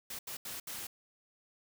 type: noise bursts at uneven times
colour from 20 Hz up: white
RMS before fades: -42 dBFS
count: 4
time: 0.1-0.19 / 0.27-0.37 / 0.45-0.6 / 0.67-0.87 s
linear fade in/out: 5 ms
effects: none